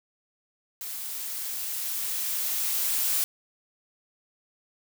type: noise with level ramp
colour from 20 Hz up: blue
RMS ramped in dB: -36 to -25 dBFS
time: 0.81-3.24 s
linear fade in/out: 0 ms
effects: none